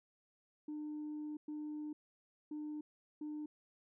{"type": "tone bursts at uneven times", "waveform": "sine", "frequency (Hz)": 301.3, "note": "D4", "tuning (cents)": 44, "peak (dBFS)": -39, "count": 4, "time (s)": [[0.68, 1.37], [1.48, 1.93], [2.51, 2.81], [3.21, 3.46]], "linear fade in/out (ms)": 5, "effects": ["tanh soft clip ceiling -38 dBFS"]}